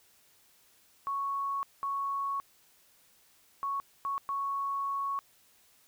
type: tone bursts at uneven times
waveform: sine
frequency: 1108.7 Hz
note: C#6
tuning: in tune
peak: -30 dBFS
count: 5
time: 1.07-1.63 / 1.83-2.4 / 3.63-3.8 / 4.05-4.18 / 4.29-5.19 s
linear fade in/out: 0 ms
effects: white hiss -64 dBFS RMS until 5.87 s